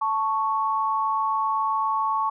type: tone pair together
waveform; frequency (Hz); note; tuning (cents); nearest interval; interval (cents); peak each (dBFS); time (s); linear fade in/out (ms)
sine; 881 / 1108.5; A5 / C#6; +2 / 0; major third; 398; -25 / -23; 0.01-2.3; 10
effects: none